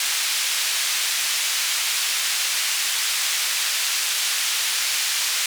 pink band-pass noise, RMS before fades -23 dBFS, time 0-5.46 s, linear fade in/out 2 ms, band 2400 to 10000 Hz, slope 12 dB/octave, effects none

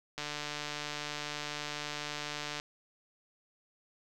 click train, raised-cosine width 0.2 ms, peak -20 dBFS, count 359, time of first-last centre 0.18-2.599 s, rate 148 Hz, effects none

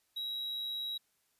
triangle tone, 3859 Hz, B7, 41 cents flat, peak -34 dBFS, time 0.16-0.98 s, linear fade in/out 10 ms, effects white hiss -75 dBFS RMS until 1.39 s + resampled to 32000 Hz

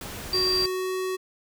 pink noise, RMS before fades -37 dBFS, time 0.01-0.66 s, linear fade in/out 2 ms
square tone with pitch glide, 370 to 373.4 Hz, F#4 to F#4, 0 to +16 cents, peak -27 dBFS, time 0.33-1.17 s, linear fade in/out 20 ms, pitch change +16 cents, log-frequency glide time 0.56-0.94 s
sine tone, 4716 Hz, D8, 6 cents sharp, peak -22 dBFS, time 0.33-0.66 s, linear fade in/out 2 ms
effects none

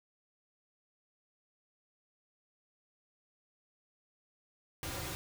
pink noise with comb filter, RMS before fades -40 dBFS, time 4.83-5.15 s, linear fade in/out 0 ms, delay 4.6 ms, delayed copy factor -0.7, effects none

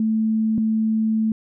sine tone pair in turn, 220 / 220 Hz, A3 / A3, 0 / 0 cents, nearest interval unison, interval 0 cents, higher neither, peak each -17 dBFS, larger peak neither, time 0-0.58 / 0.58-1.32 s, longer second, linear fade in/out 2 ms, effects none

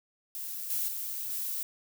violet noise with level steps, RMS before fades -38 / -31 / -36 / -34 dBFS, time 0.35-1.63 s, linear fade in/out 0 ms, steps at 0.7 / 0.88 / 1.3 s, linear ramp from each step 5 ms, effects none

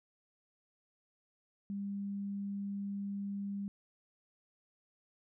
sine tone, 200 Hz, G3, 35 cents sharp, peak -36 dBFS, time 1.7-3.68 s, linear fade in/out 0 ms, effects none

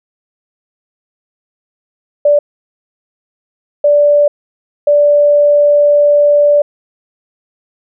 sine tone bursts at uneven times, 584 Hz, D5, 10 cents flat, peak -5 dBFS, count 3, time 2.25-2.39 / 3.84-4.28 / 4.87-6.62 s, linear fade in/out 5 ms, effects none

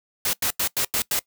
white noise bursts, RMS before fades -23 dBFS, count 6, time 0.25-1.192 s, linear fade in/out 2 ms, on 82 ms, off 90 ms, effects noise-tail reverb RT60 0.1 s tail -21 dB re dry

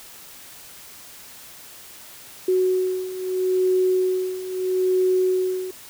sine beating tone pair, 370 / 370.77 Hz, F#4 / F#4, 0 / +4 cents, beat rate 0.77 Hz, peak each -24 / -20 dBFS, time 2.48-5.71 s, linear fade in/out 5 ms, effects white hiss -43 dBFS RMS until 5.89 s

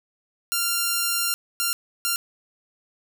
5% pulse tone bursts at uneven times, 1388 Hz, F6, 11 cents flat, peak -10 dBFS, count 3, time 0.52-1.34 / 1.6-1.73 / 2.05-2.16 s, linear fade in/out 0 ms, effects none

